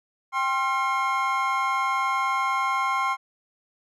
triangle tone cluster, 789 / 1060 / 1372 / 2151 Hz, G5 / C6 / F6 / C7, +11 / +22 / -31 / +47 cents, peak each -28 / -22 / -29 / -29 dBFS, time 0.32-3.17 s, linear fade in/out 50 ms, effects none

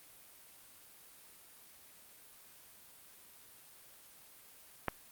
click, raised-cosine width 0.5 ms, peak -16 dBFS, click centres 4.883 s, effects white hiss -58 dBFS RMS until 5.11 s + Opus 32 kbps

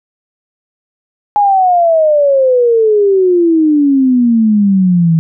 sine exponential sweep, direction down, 837 to 159.4 Hz, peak -6 dBFS, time 1.36-5.19 s, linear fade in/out 0 ms, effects none

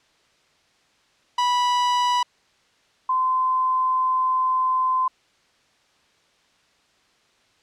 45% pulse / sine tone pair in turn, 982 / 1030.3 Hz, B5 / C6, -10 / -27 cents, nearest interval minor second, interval 83 cents, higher second, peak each -18 dBFS, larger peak neither, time 1.38-2.23 / 3.09-5.08 s, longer second, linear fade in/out 5 ms, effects white hiss -61 dBFS RMS until 7.62 s + low-pass 5000 Hz 12 dB/octave

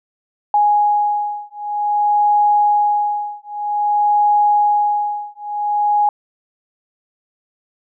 sine beating tone pair, 830 / 830.52 Hz, G#5 / G#5, -1 / 0 cents, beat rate 0.52 Hz, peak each -16 / -16 dBFS, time 0.54-6.09 s, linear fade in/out 2 ms, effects none

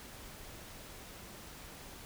silence, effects pink hiss -50 dBFS RMS until 2.05 s

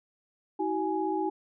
sine tone cluster, 321.9 / 378.1 / 835 Hz, E4 / F#4 / G#5, -41 / +38 / +9 cents, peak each -31 dBFS, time 0.59-1.3 s, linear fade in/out 10 ms, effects none

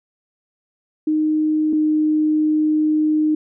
sine tone pair in turn, 308.8 / 307.4 Hz, D#4 / D#4, -13 / -21 cents, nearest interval unison, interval 8 cents, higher first, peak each -15 / -14 dBFS, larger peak second, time 1.07-1.73 / 1.73-3.35 s, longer second, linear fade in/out 5 ms, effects none

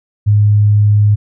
sine tone, 104.2 Hz, G#2, 6 cents sharp, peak -6 dBFS, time 0.26-1.16 s, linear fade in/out 20 ms, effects none

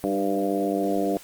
harmonic tone with a mistuned harmonic, 98.4 Hz, G2, 7 cents sharp, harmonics 2 / 3 / 4 / 5 / 6 / 7, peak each -30 / -26 / -29 / -29 / -32 / -29 dBFS, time 0.04-1.17 s, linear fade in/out 0 ms, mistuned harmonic 3, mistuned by +25 cents, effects white hiss -47 dBFS RMS until 1.23 s + Opus 24 kbps

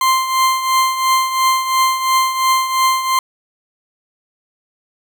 40% pulse tone with tremolo, 1046.5 Hz, C6, in tune, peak -9 dBFS, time 0.01-3.19 s, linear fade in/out 2 ms, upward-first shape triangle, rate 2.9 Hz, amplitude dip 70%, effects none

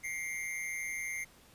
square tone with amplitude modulation, 2112 Hz, C7, 16 cents sharp, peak -33 dBFS, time 0.03-1.25 s, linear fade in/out 20 ms, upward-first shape sine, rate 160 Hz, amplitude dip 75%, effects pink hiss -60 dBFS RMS until 1.54 s + resampled to 32000 Hz

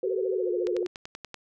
sine tone with vibrato, 463.4 Hz, A#4, 10 cents flat, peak -28 dBFS, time 0.03-0.83 s, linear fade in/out 2 ms, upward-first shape triangle, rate 14 Hz, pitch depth 250 cents each way
sine tone with pitch glide, 377.8 to 359.7 Hz, F#4 to F#4, +36 to -49 cents, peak -27 dBFS, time 0.03-0.87 s, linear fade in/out 10 ms, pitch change -85 cents, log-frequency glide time 0.35-0.5 s
click train, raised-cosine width 0.2 ms, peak -21 dBFS, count 8, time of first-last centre 0.67-1.343 s, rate 10.4 Hz
effects none

